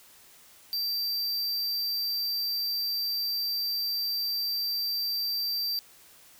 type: tone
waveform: square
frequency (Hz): 4687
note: D8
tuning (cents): -4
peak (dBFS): -28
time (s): 0.73-5.79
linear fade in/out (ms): 0
effects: white hiss -55 dBFS RMS until 6.39 s